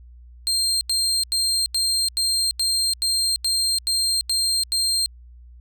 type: tone bursts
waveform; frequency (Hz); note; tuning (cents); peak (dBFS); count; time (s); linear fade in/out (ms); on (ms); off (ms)
30% pulse; 4186; C8; 0; -16; 11; 0.47-5.06; 0; 340; 85
effects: added 60 Hz sine -42 dBFS peak until 5.6 s